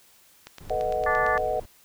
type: click train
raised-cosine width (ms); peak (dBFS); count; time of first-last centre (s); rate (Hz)
0.2; -22; 9; 0.47-1.378; 8.81
type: noise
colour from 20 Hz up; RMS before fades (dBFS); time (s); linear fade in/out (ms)
brown; -40; 0.6-1.66; 10
type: chord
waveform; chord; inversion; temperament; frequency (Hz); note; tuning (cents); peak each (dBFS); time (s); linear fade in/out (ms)
sine; B dominant seventh; third; equal; 440 / 493.9 / 622.3 / 740; A4 / B4 / D#5 / F#5; 0 / 0 / 0 / 0; -32 / -30 / -28 / -28; 0.7-1.6; 5
type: harmonic tone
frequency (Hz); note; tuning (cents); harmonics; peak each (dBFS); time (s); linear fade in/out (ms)
291.5; D4; -13; 3 / 4 / 5 / 6 / 7; -31 / -26 / -35 / -26 / -38; 1.06-1.38; 5
effects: white hiss -57 dBFS RMS until 1.84 s